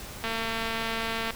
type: click train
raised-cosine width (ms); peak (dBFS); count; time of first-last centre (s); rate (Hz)
0.3; -15; 242; 0.24-1.306; 226
effects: pink hiss -41 dBFS RMS until 1.35 s